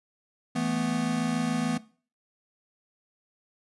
square chord, E suspended fourth, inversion none, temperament equal, 164.81 / 220 / 246.9 Hz, E3 / A3 / B3, 0 / 0 / 0 cents, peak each -33 / -32 / -29 dBFS, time 0.55-1.78 s, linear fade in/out 10 ms, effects noise-tail reverb RT60 0.4 s tail -19 dB re dry + resampled to 24000 Hz

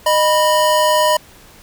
square tone pair together, 614 / 983.1 Hz, D#5 / B5, -23 / -8 cents, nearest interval minor sixth, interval 815 cents, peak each -15 / -15 dBFS, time 0.06-1.17 s, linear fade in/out 5 ms, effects pink hiss -44 dBFS RMS until 1.62 s

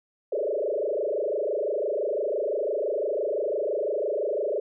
sine tone with frequency modulation, 502 Hz, B4, 28 cents sharp, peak -24 dBFS, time 0.32-4.6 s, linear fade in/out 5 ms, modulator 25.9 Hz, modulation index 4.2, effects none

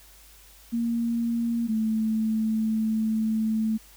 sine tone pair in turn, 233.1 / 219.8 Hz, A#3 / A3, 0 / -2 cents, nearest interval minor second, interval 102 cents, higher first, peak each -23 / -22 dBFS, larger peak second, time 0.72-1.68 / 1.68-3.78 s, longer second, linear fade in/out 20 ms, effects added 50 Hz sine -54 dBFS peak until 3.96 s + white hiss -53 dBFS RMS until 3.96 s

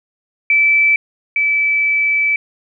sine tone pair in turn, 2317 / 2308 Hz, D7 / D7, -24 / -31 cents, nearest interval unison, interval 7 cents, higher first, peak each -9 / -12 dBFS, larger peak first, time 0.5-0.96 / 1.36-2.36 s, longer second, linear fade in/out 2 ms, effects none

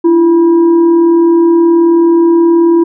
sine tone with frequency modulation, 337.4 Hz, E4, 40 cents sharp, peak -4 dBFS, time 0.04-2.84 s, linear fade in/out 10 ms, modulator 636 Hz, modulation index 0.32, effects none

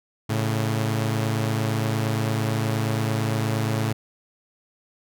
sawtooth tone pair together, 109.92 / 138.59 Hz, A2 / C#3, -1 / 0 cents, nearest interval major third, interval 401 cents, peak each -19 / -24 dBFS, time 0.29-3.93 s, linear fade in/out 10 ms, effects none

